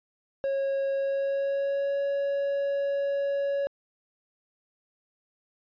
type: tone with pitch glide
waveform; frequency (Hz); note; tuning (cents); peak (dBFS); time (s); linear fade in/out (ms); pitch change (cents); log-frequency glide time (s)
triangle; 547 to 559.8; C#5 to C#5; -23 to +17; -23; 0.44-3.67; 0; +40; 0.93-2.01
effects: resampled to 11025 Hz